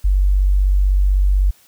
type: tone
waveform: sine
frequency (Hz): 47.97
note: G1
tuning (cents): -37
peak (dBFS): -11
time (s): 0.04-1.51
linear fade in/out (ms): 10
effects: white hiss -52 dBFS RMS until 1.67 s